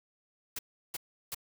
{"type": "noise bursts", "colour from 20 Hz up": "white", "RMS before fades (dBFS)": -37, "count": 3, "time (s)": [0.56, 1.347], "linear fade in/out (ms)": 5, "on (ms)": 29, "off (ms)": 350, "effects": []}